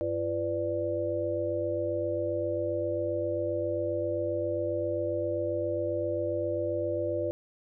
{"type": "tone cluster", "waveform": "sine", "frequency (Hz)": [96.6, 342.2, 499.5, 587], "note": ["G2", "F4", "B4", "D5"], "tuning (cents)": [-25, -35, 20, -1], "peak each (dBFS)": [-38, -33, -33, -31], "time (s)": [0.01, 7.31], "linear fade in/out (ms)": 0, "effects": []}